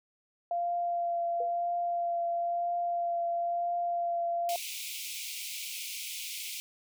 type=tone with vibrato; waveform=sine; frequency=691 Hz; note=F5; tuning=19 cents flat; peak=-28 dBFS; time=0.51-4.56 s; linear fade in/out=2 ms; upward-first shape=triangle; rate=1 Hz; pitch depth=15 cents each way
type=tone with exponential decay; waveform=sine; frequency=493.9 Hz; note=B4; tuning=in tune; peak=-31 dBFS; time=1.4-1.54 s; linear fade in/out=5 ms; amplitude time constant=29 ms
type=high-pass noise; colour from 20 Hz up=pink; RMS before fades=-39 dBFS; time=4.49-6.6 s; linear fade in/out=0 ms; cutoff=2200 Hz; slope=96 dB/octave
effects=none